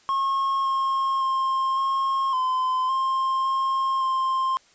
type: tone with pitch steps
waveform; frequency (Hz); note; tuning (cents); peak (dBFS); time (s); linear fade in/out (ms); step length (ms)
triangle; 1084 / 1075 / 1063 / 1076 / 1027 / 1059 / 1067 / 1054; C#6 / C6 / C6 / C6 / C6 / C6 / C6 / C6; -39 / +47 / +27 / +48 / -33 / +21 / +34 / +12; -19; 0.09-4.57; 0; 560
effects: white hiss -57 dBFS RMS until 4.74 s + resampled to 16000 Hz